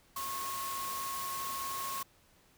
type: tone in noise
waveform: sine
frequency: 1089 Hz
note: C#6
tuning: 31 cents flat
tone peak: -37 dBFS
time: 0.16-2.03 s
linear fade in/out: 5 ms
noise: white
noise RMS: -41 dBFS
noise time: 0.16-2.03 s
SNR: +1 dB
effects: pink hiss -65 dBFS RMS until 2.57 s